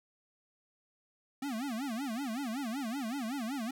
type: tone with vibrato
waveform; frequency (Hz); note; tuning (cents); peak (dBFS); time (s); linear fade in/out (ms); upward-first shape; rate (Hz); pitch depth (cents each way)
square; 250; B3; +21; -35; 1.42-3.71; 5; sine; 5.3; 250
effects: none